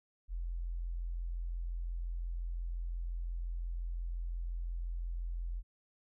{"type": "tone", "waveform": "sine", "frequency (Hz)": 42.86, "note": "F1", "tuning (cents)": -32, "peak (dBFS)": -35, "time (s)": [0.28, 5.63], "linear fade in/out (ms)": 50, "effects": []}